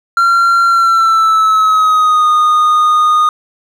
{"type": "tone with pitch glide", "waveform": "triangle", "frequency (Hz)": [1374, 1231.2], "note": ["F6", "D#6"], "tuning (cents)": [-29, -19], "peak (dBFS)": -5, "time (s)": [0.17, 3.29], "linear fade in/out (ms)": 2, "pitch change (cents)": -190, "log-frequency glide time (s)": [0.66, 2.28], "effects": []}